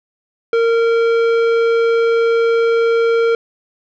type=tone with tanh clipping; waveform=sine; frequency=460.8 Hz; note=A#4; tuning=20 cents flat; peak=-13 dBFS; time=0.53-3.35 s; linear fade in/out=2 ms; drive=13 dB; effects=none